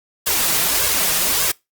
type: noise with flanger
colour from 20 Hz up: white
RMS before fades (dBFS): -18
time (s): 0.26-1.52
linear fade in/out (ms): 10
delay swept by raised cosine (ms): 1.8 to 6.5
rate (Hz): 1.7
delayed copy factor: +0.75
effects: noise-tail reverb RT60 0.2 s tail -23 dB re dry + Opus 48 kbps